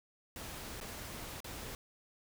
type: noise with dropouts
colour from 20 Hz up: pink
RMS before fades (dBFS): -45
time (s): 0.36-1.75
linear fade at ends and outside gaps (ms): 1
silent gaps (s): 0.802-0.811 / 1.404-1.444
effects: none